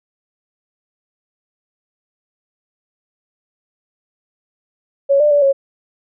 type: tone with pitch steps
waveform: sine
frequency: 556 / 595 / 579 / 549 Hz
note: C#5 / D5 / D5 / C#5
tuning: +5 / +22 / -25 / -17 cents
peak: -9 dBFS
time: 5.09-5.53 s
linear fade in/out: 20 ms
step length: 110 ms
effects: none